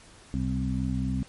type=harmonic tone with a mistuned harmonic; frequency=64.6 Hz; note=C2; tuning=21 cents flat; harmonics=1 / 2 / 3 / 4; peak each=-31 / -31 / -31 / -31 dBFS; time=0.34-1.23 s; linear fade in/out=0 ms; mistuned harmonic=1; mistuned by=+50 cents; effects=pink hiss -52 dBFS RMS until 1.28 s + MP3 48 kbps